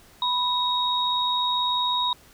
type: tone pair together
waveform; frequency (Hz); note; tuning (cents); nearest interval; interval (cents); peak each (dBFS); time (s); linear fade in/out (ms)
sine; 987.8 / 3766; B5 / A#7; 0 / +17; octave + major seventh; 2317; -24; 0.22-2.13; 2
effects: pink hiss -53 dBFS RMS until 2.33 s